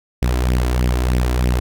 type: tone with flanger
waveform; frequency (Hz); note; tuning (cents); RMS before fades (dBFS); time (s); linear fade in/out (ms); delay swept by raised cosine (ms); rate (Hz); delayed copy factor
sawtooth; 61.8; B1; +2; -17; 0.22-1.6; 5; 0.36 to 3.06; 3.2; +0.6
effects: none